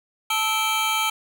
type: tone cluster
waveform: square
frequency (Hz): 875 / 1305 / 2331 / 3145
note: A5 / E6 / D7 / G7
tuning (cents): -10 / -18 / -14 / +5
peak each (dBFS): -27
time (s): 0.3-1.1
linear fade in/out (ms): 5
effects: none